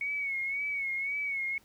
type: tone with vibrato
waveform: sine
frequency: 2217 Hz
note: C#7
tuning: in tune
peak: -30 dBFS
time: 0.01-1.58 s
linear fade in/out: 2 ms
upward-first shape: sine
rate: 1.9 Hz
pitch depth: 62 cents each way
effects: pink hiss -63 dBFS RMS until 1.64 s